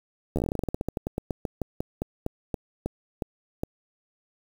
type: slowing click train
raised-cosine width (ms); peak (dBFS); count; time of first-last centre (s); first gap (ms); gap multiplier
2; -14; 29; 0.36-3.635; 12; 1.14
effects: 7-bit